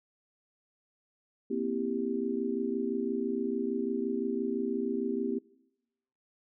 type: chord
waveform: sine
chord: C dominant seventh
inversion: third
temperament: just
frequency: 235.5 / 261.6 / 327 / 392.4 Hz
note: Bb3 / C4 / E4 / G4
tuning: +18 / 0 / -14 / +2 cents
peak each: -34 / -34 / -37 / -33 dBFS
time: 1.5-5.39 s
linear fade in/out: 10 ms
effects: noise-tail reverb RT60 0.9 s tail -23 dB re dry